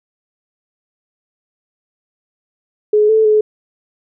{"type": "tone with pitch steps", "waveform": "sine", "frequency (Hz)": [422.4, 439, 427.4], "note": ["G#4", "A4", "G#4"], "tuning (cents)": [29, -4, 50], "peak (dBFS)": -8, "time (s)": [2.93, 3.41], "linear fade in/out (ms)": 5, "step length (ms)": 160, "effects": []}